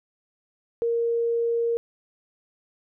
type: tone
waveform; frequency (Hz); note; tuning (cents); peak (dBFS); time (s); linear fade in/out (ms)
sine; 466.2; A#4; 0; -21; 0.82-1.77; 0
effects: none